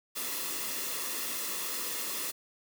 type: noise with comb filter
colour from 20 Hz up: white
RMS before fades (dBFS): -35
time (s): 0.15-2.32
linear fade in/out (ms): 20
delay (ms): 1.3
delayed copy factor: -0.55
effects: high-pass 200 Hz 12 dB/octave